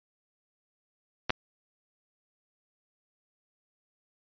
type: clicks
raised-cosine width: 0.3 ms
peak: -12 / -8 dBFS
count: 2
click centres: 1.296 / 1.304 s
effects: resampled to 11025 Hz